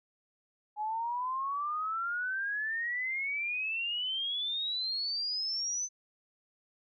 sine exponential sweep, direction up, 834 to 6160 Hz, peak -31 dBFS, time 0.76-5.89 s, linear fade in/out 50 ms, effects none

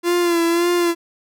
45% pulse tone with vibrato, 343.1 Hz, F4, 31 cents flat, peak -15 dBFS, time 0.03-0.95 s, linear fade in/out 50 ms, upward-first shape sine, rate 1.8 Hz, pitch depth 41 cents each way, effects none

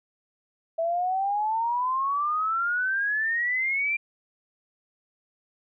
sine exponential sweep, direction up, 652 to 2387 Hz, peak -23 dBFS, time 0.78-3.97 s, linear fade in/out 10 ms, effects none

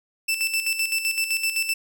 sawtooth tone with tremolo, 2656 Hz, E7, 12 cents sharp, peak -17 dBFS, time 0.28-1.74 s, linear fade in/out 10 ms, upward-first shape square, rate 7.8 Hz, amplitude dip 60%, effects none

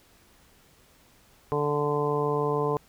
harmonic tone, 146.83 Hz, D3, in tune, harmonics 1 / 2 / 3 / 4 / 5 / 6 / 7, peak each -31 / -35 / -26 / -36 / -36 / -35 / -31 dBFS, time 1.52-2.77 s, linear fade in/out 0 ms, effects pink hiss -59 dBFS RMS until 2.88 s

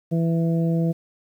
harmonic tone, 165.8 Hz, E3, 10 cents sharp, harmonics 1 / 2 / 3 / 4, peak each -19 / -28 / -30 / -34 dBFS, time 0.11-0.93 s, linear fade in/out 20 ms, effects 9-bit

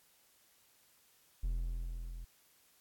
triangle tone with level ramp, 42.22 Hz, E1, 42 cents sharp, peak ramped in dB -29 to -41 dBFS, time 1.43-2.25 s, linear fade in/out 10 ms, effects white hiss -68 dBFS RMS until 2.8 s + AAC 64 kbps

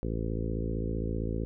harmonic tone with a mistuned harmonic, 55.5 Hz, A1, 16 cents sharp, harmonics 1 / 2 / 3 / 4 / 5 / 6 / 7 / 8 / 9, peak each -33 / -36 / -38 / -39 / -40 / -41 / -41 / -42 / -43 dBFS, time 0.03-1.45 s, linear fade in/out 0 ms, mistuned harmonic 1, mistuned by -21 cents, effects none

